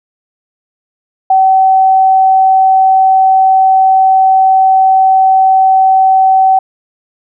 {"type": "tone", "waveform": "sine", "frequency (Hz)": 763, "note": "G5", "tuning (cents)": -47, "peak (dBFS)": -4, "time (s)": [1.3, 6.59], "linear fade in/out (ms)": 5, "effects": []}